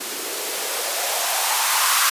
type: noise with band-pass filter sweep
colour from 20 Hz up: violet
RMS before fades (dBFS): -22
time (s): 0-2.1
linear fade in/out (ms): 10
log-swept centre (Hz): 310 to 1200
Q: 3.1
effects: resampled to 32000 Hz